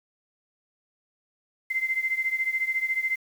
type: beating tone pair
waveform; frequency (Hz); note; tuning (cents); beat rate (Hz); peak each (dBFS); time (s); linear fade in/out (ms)
sine; 2073 / 2087; C7 / C7; -17 / -5; 14; -26 / -29; 1.7-3.16; 10
effects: 8-bit